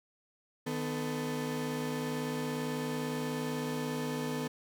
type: tone cluster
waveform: 35% pulse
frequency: 154.1 / 250.4 / 440.5 Hz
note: D#3 / B3 / A4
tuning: -16 / +24 / +2 cents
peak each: -37 / -34 / -37 dBFS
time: 0.66-4.48 s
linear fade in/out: 10 ms
effects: none